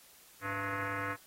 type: tone with frequency modulation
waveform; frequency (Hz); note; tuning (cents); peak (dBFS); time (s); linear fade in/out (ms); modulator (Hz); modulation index
sine; 103.83; G#2; 0; -34; 0.41-1.17; 50; 394; 4.7
effects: white hiss -59 dBFS RMS until 1.26 s + AAC 48 kbps